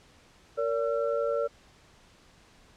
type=tone cluster; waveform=sine; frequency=462.1 / 573 / 1352 Hz; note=A#4 / D5 / E6; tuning=-15 / -43 / +43 cents; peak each=-29 / -28 / -36 dBFS; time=0.57-1.48 s; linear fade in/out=20 ms; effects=pink hiss -58 dBFS RMS until 2.76 s + low-pass 7000 Hz 12 dB/octave